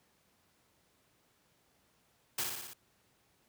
white noise with echo, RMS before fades -34 dBFS, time 2.38-2.44 s, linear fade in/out 5 ms, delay 59 ms, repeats 5, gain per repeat -3 dB, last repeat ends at 2.735 s, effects pink hiss -71 dBFS RMS until 3.48 s + high-pass 80 Hz 12 dB/octave

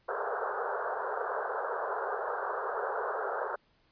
pink band-pass noise, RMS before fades -34 dBFS, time 0.08-3.56 s, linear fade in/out 10 ms, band 400 to 1600 Hz, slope 96 dB/octave, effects pink hiss -69 dBFS RMS until 3.91 s + resampled to 11025 Hz

